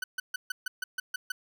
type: tone bursts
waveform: 40% pulse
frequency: 1499 Hz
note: F#6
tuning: 22 cents sharp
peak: -29 dBFS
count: 9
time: 0.02-1.32 s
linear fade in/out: 5 ms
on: 20 ms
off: 140 ms
effects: none